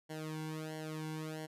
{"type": "tone with flanger", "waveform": "sawtooth", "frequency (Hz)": 156.4, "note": "D#3", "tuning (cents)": 9, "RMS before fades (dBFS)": -42, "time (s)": [0.09, 1.47], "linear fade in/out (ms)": 20, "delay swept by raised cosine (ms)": [0.8, 1.63], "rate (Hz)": 1.5, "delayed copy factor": -1, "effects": ["resampled to 32000 Hz"]}